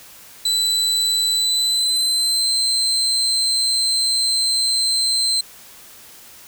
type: tone with pitch glide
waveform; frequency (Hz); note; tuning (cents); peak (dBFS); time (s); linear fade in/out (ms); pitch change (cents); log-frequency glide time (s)
35% pulse; 3989 to 4111; B7 to C8; +17 to -31; -15; 0.45-5.41; 5; +52; 1.34-2.51
effects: white hiss -43 dBFS RMS until 6.47 s